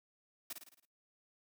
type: noise with echo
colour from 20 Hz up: white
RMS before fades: -42 dBFS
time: 0.5-0.53 s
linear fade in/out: 5 ms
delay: 54 ms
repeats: 6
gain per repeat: -5 dB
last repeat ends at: 0.854 s
effects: noise-tail reverb RT60 0.2 s tail -23 dB re dry + high-pass 150 Hz 12 dB/octave